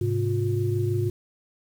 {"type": "tone cluster", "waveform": "sine", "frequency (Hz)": [105.4, 131.8, 357], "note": ["G#2", "C3", "F4"], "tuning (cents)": [26, 13, 38], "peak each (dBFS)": [-24, -29, -27], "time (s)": [0.01, 1.1], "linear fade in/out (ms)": 5, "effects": ["8-bit"]}